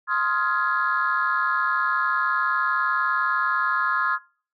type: chord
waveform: sine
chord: F minor seventh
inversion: second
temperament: just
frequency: 1047.7 / 1257.2 / 1396.9 / 1676.3 Hz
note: C6 / Eb6 / F6 / Ab6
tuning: +2 / +18 / 0 / +16 cents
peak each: -25 dBFS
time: 0.07-4.19 s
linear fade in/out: 50 ms
effects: noise-tail reverb RT60 0.5 s tail -24 dB re dry + tanh soft clip ceiling -12 dBFS